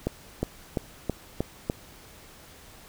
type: accelerating click train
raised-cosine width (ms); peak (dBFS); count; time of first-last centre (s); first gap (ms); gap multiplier
2; -12; 6; 0.07-1.699; 360; 0.95
effects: pink hiss -50 dBFS RMS until 2.88 s